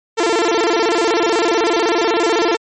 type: tone with vibrato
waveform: sawtooth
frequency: 392 Hz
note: G4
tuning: in tune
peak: -9 dBFS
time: 0.17-2.57 s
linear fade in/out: 20 ms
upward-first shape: square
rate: 16 Hz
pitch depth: 240 cents each way
effects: MP3 32 kbps